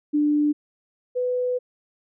sine tone pair in turn, 296.3 / 498.3 Hz, D4 / B4, +15 / +15 cents, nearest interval major sixth, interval 900 cents, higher second, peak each -17 / -21 dBFS, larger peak first, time 0.13-0.53 / 1.15-1.59 s, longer second, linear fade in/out 20 ms, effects none

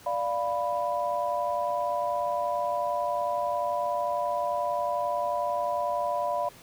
sine chord, B diminished, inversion first, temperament equal, 587.3 / 698.5 / 987.8 Hz, D5 / F5 / B5, 0 / 0 / 0 cents, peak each -30 dBFS, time 0.06-6.49 s, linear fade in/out 5 ms, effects pink hiss -51 dBFS RMS until 6.62 s + high-pass 60 Hz 12 dB/octave

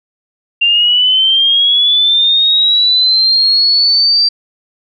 sine linear sweep, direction up, 2770 to 4699 Hz, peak -7 dBFS, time 0.61-4.29 s, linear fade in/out 10 ms, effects none

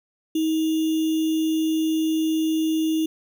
sine tone with sample-and-hold, 317.7 Hz, D#4, 36 cents sharp, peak -19 dBFS, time 0.35-3.06 s, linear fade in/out 5 ms, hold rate 3150 Hz, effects none

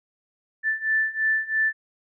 sine beating tone pair, 1760 / 1763 Hz, A6 / A6, 0 / +3 cents, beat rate 3 Hz, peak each -25 / -23 dBFS, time 0.63-1.73 s, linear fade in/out 50 ms, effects none

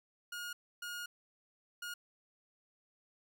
sawtooth tone bursts at uneven times, 1432 Hz, F6, 43 cents sharp, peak -37 dBFS, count 3, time 0.32-0.53 / 0.82-1.06 / 1.82-1.94 s, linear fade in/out 5 ms, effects none

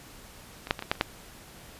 clicks, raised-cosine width 0.3 ms, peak -21 / -6 / -19 / -18 / -7 / -30 / -6 dBFS, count 7, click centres 0.671 / 0.709 / 0.792 / 0.824 / 0.915 / 0.954 / 1.011 s, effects pink hiss -49 dBFS RMS until 1.79 s + resampled to 32000 Hz

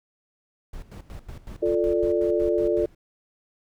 brown noise with tremolo, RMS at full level -37 dBFS, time 0.73-2.95 s, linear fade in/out 5 ms, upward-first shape square, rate 5.4 Hz, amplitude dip 80%
sine chord, D minor, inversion first, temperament equal, 349.2 / 440 / 587.3 Hz, F4 / A4 / D5, 0 / 0 / 0 cents, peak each -23 / -24 / -25 dBFS, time 1.62-2.86 s, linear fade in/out 10 ms
effects none

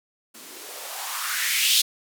violet noise with band-pass filter sweep, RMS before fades -26 dBFS, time 0.34-1.82 s, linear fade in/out 10 ms, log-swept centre 220 to 3700 Hz, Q 3, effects none

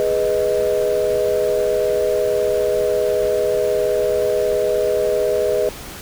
sine chord, G# minor, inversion none, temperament equal, 415.3 / 493.9 / 622.3 Hz, G#4 / B4 / D#5, 0 / 0 / 0 cents, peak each -19 dBFS, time 0-5.69 s, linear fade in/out 0 ms, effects tanh soft clip ceiling -8 dBFS + pink hiss -34 dBFS RMS until 6.01 s

